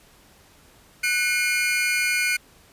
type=tone cluster; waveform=40% pulse; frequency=1488 / 2160 / 2408 Hz; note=F#6 / C#7 / D7; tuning=+9 / -45 / +43 cents; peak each=-26 / -23 / -24 dBFS; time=1.03-2.37 s; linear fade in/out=10 ms; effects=pink hiss -54 dBFS RMS until 2.72 s + resampled to 32000 Hz